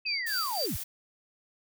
sine linear sweep, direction down, 2598 to 33.34 Hz, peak -31 dBFS, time 0.05-0.77 s, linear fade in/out 10 ms
sine tone with tremolo, 4659 Hz, D8, 15 cents flat, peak -29 dBFS, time 0.06-0.66 s, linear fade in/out 5 ms, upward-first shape sine, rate 3.9 Hz, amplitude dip 85%
blue noise, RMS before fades -37 dBFS, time 0.26-0.84 s, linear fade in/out 10 ms
effects none

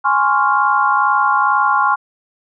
sine chord, Db major seventh, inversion second, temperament equal, 830.6 / 1046.5 / 1108.7 / 1396.9 Hz, Ab5 / C6 / Db6 / F6, 0 / 0 / 0 / 0 cents, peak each -17 dBFS, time 0.04-1.96 s, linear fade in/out 20 ms, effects none

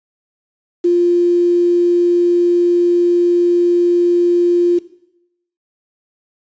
sine tone with quantisation, 349.2 Hz, F4, in tune, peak -9 dBFS, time 0.84-4.79 s, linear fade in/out 10 ms, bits 6, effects noise-tail reverb RT60 0.8 s tail -17 dB re dry + resampled to 16000 Hz

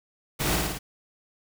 pink noise with echo, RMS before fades -27 dBFS, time 0.39-0.57 s, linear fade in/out 20 ms, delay 55 ms, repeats 4, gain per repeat -2 dB, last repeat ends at 0.79 s, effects none

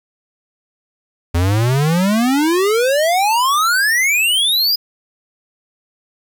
square exponential sweep, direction up, 82.41 to 5010 Hz, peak -13 dBFS, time 1.34-4.76 s, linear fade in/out 10 ms, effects 8-bit

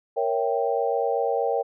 sine chord, A# diminished seventh, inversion none, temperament equal, 466.2 / 554.4 / 659.3 / 784 Hz, A#4 / C#5 / E5 / G5, 0 / 0 / 0 / 0 cents, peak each -25 / -27 / -30 / -27 dBFS, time 0.16-1.63 s, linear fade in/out 20 ms, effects none

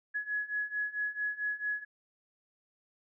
sine beating tone pair, 1684 / 1688.5 Hz, G#6 / G#6, +24 / +28 cents, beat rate 4.5 Hz, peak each -36 / -34 dBFS, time 0.14-1.85 s, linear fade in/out 20 ms, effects none

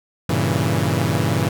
sawtooth chord, G diminished seventh, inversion none, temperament equal, 98 / 116.54 / 138.59 / 164.81 Hz, G2 / Bb2 / Db3 / Fb3, 0 / 0 / 0 / 0 cents, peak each -19 dBFS, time 0.29-1.49 s, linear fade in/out 5 ms, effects none

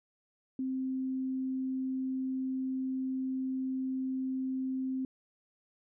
sine tone, 261.6 Hz, C4, in tune, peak -31 dBFS, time 0.59-5.05 s, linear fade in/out 2 ms, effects none

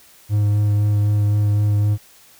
triangle tone with vibrato, 103.83 Hz, G#2, in tune, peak -12 dBFS, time 0.29-1.98 s, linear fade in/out 50 ms, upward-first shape sine, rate 3.9 Hz, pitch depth 12 cents each way, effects white hiss -49 dBFS RMS until 2.39 s

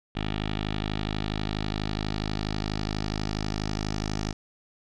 10% pulse tone with low-pass filter sweep, 52.2 Hz, G#1, 10 cents sharp, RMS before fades -30 dBFS, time 0.15-4.33 s, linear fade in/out 10 ms, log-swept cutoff 3300 to 5700 Hz, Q 3, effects none

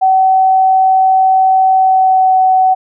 sine tone with pitch glide, 759 to 752 Hz, F#5 to F#5, +44 to +28 cents, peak -6 dBFS, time 0.01-2.75 s, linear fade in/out 20 ms, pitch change -16 cents, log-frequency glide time 1.75-2.38 s, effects none

